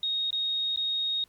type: tone with dropouts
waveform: sine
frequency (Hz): 3736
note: A#7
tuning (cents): +3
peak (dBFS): -26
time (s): 0.03-1.24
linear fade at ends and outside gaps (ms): 2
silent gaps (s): 0.306-0.328 / 0.761-0.773
effects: pink hiss -64 dBFS RMS until 1.28 s